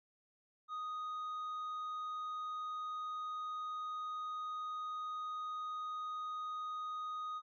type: tone with tanh clipping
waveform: triangle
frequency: 1244.5 Hz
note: D#6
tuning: in tune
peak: -40 dBFS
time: 0.68-7.42 s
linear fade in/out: 50 ms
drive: 8 dB
effects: none